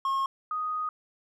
triangle / sine tone pair in turn, 1081 / 1245.1 Hz, C#6 / D#6, -44 / +1 cents, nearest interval major second, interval 245 cents, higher second, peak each -23 / -28 dBFS, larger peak first, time 0.05-0.26 / 0.51-0.89 s, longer second, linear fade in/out 2 ms, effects none

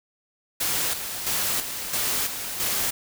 white noise with tremolo, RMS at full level -25 dBFS, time 0.6-2.91 s, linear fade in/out 10 ms, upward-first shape square, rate 1.5 Hz, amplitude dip 55%, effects none

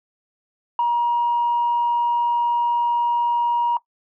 sine tone, 951 Hz, A#5, 34 cents sharp, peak -15 dBFS, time 0.79-3.77 s, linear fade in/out 2 ms, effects noise-tail reverb RT60 0.1 s tail -19 dB re dry + tanh soft clip ceiling -13 dBFS

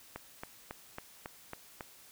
click train, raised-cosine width 0.5 ms, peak -25 dBFS, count 7, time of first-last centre 0.16-1.808 s, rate 3.64 Hz, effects white hiss -57 dBFS RMS until 2.11 s

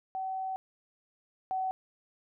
sine tone pair in turn, 760 / 754.8 Hz, F#5 / F#5, +46 / +34 cents, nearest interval unison, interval 12 cents, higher first, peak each -32 / -29 dBFS, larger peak second, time 0.15-0.56 / 1.51-1.71 s, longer first, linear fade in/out 0 ms, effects none

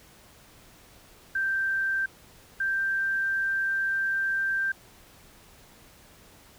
sine tone pair in turn, 1568 / 1573.9 Hz, G6 / G6, 0 / +7 cents, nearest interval unison, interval 7 cents, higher second, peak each -24 dBFS, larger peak neither, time 1.35-2.06 / 2.6-4.72 s, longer second, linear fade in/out 5 ms, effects pink hiss -54 dBFS RMS until 6.58 s

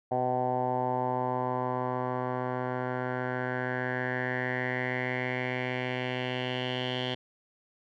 10% pulse tone with low-pass filter sweep, 126.4 Hz, B2, 41 cents sharp, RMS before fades -31 dBFS, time 0.11-7.15 s, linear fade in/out 10 ms, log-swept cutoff 750 to 3200 Hz, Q 5, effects none

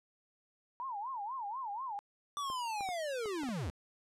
sine tone with vibrato, 929 Hz, A#5, 6 cents flat, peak -37 dBFS, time 0.8-1.99 s, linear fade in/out 0 ms, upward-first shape sine, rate 4.1 Hz, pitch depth 260 cents each way
square linear sweep, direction down, 1174.7 to 60.9 Hz, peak -36 dBFS, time 2.37-3.7 s, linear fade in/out 0 ms
clicks, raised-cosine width 1 ms, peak -32 dBFS, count 6, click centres 2.501 / 2.808 / 2.889 / 3.258 / 3.434 / 3.489 s
effects low-pass 10000 Hz 12 dB/octave

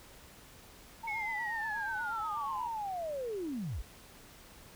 sine tone with vibrato, 875 Hz, A5, 10 cents flat, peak -37 dBFS, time 1.03-2.68 s, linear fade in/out 10 ms, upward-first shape triangle, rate 8.3 Hz, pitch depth 110 cents each way
sine linear sweep, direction down, 2217 to 36.71 Hz, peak -34 dBFS, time 1.07-3.82 s, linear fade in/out 10 ms
effects tanh soft clip ceiling -27 dBFS + pink hiss -55 dBFS RMS until 4.75 s

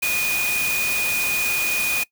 sine tone in noise, 2467 Hz, D#7, 15 cents flat, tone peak -20 dBFS, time 0.02-2.04 s, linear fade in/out 10 ms, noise white, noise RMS -26 dBFS, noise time 0.02-2.04 s, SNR +3 dB, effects noise-tail reverb RT60 0.1 s tail -22 dB re dry

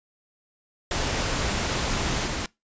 pink noise with level steps, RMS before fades -26 / -29 dBFS, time 0.91-2.46 s, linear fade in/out 2 ms, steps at 2.26 s, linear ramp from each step 10 ms, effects noise-tail reverb RT60 0.2 s tail -23 dB re dry + resampled to 16000 Hz

